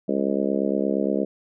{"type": "harmonic tone", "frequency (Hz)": 68.6, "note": "C#2", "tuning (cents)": -17, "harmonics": [3, 4, 5, 6, 7, 8, 9], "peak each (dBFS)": [-26, -27, -28, -29, -29, -30, -31], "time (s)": [0.08, 1.25], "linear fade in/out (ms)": 10, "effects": []}